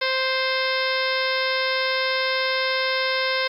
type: harmonic tone with a mistuned harmonic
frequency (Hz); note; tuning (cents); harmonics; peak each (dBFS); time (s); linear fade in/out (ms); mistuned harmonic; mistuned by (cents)
523.3; C5; 0; 1 / 2 / 3 / 4 / 5 / 6 / 7 / 8 / 9 / 10; -26 / -29 / -28 / -27 / -33 / -35 / -31 / -33 / -35 / -33; 0.01-3.48; 10; 9; +19
effects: 9-bit